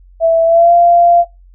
sine tone with pitch glide, 659.3 to 691.3 Hz, E5 to F5, 0 to -18 cents, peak -5 dBFS, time 0.2-1.25 s, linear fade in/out 50 ms, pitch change +82 cents, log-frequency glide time 0.45-0.73 s, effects noise-tail reverb RT60 0.2 s tail -17 dB re dry + added 45 Hz sine -39 dBFS peak until 1.54 s

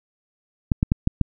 clicks, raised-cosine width 5 ms, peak -5 dBFS, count 5, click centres 0.718 / 0.829 / 0.919 / 1.074 / 1.213 s, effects none

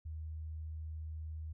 sine tone, 78.6 Hz, D#2, 18 cents sharp, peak -40 dBFS, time 0.05-1.53 s, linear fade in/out 10 ms, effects none

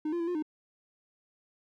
triangle tone with pitch steps, 306.5 / 345 / 335.8 / 355 / 306.9 Hz, D#4 / F4 / E4 / F4 / D#4, -26 / -21 / +32 / +28 / -24 cents, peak -27 dBFS, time 0.05-0.425 s, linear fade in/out 5 ms, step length 75 ms, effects none

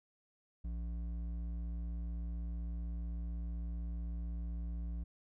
sine tone with hard clipping, 57.9 Hz, A#1, 11 cents flat, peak -39 dBFS, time 0.64-5.04 s, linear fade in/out 10 ms, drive 8 dB, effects none

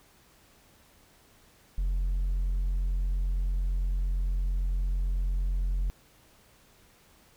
sine tone with hard clipping, 44.44 Hz, F1, 31 cents sharp, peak -26 dBFS, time 1.78-5.9 s, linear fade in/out 0 ms, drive 2 dB, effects pink hiss -60 dBFS RMS until 7.36 s

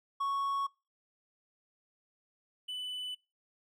triangle tone pair in turn, 1108.7 / 2993 Hz, C#6 / F#7, 0 / +19 cents, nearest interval octave + perfect fourth, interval 1719 cents, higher second, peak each -28 / -35 dBFS, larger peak first, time 0.2-0.67 / 2.68-3.15 s, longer neither, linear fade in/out 10 ms, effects noise-tail reverb RT60 0.3 s tail -25 dB re dry

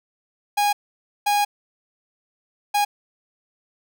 45% pulse tone bursts at uneven times, 822 Hz, G#5, 18 cents flat, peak -17 dBFS, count 3, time 0.57-0.73 / 1.26-1.45 / 2.74-2.85 s, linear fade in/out 10 ms, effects none

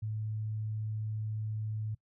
sine tone, 108.2 Hz, A2, 29 cents flat, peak -33 dBFS, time 0.02-1.95 s, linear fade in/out 10 ms, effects noise-tail reverb RT60 0.1 s tail -22 dB re dry

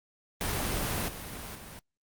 pink noise with level steps, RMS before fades -31 / -40 / -45 dBFS, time 0.41-1.79 s, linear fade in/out 0 ms, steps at 1.08 / 1.55 s, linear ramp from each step 5 ms, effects noise-tail reverb RT60 0.1 s tail -26 dB re dry + Opus 32 kbps

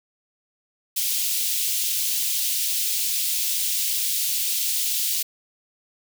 white high-pass noise, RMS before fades -24 dBFS, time 0.96-5.23 s, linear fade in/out 10 ms, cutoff 2800 Hz, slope 24 dB/octave, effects none

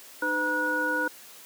sine tone cluster, 304.6 / 506 / 954 / 1459 Hz, D#4 / B4 / A#5 / F#6, -37 / +42 / +40 / -25 cents, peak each -32 / -32 / -33 / -26 dBFS, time 0.22-1.08 s, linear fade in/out 5 ms, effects white hiss -48 dBFS RMS until 1.45 s + high-pass 200 Hz 12 dB/octave

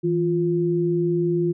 sine tone pair together, 163.19 / 349.2 Hz, E3 / F4, -17 / 0 cents, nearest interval octave + minor second, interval 1317 cents, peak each -23 / -20 dBFS, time 0.03-1.53 s, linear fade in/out 20 ms, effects none

